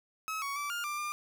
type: tone with pitch steps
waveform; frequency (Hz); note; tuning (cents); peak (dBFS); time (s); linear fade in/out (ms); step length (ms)
30% pulse; 1286 / 1118 / 1160 / 1410 / 1186 / 1199; E6 / C#6 / D6 / F6 / D6 / D6; -43 / +14 / -22 / +16 / +17 / +36; -31; 0.28-1.12; 0; 140
effects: none